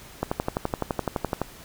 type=click train; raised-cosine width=1 ms; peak=-10 dBFS; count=15; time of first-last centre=0.23-1.416 s; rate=11.8 Hz; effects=pink hiss -46 dBFS RMS until 1.64 s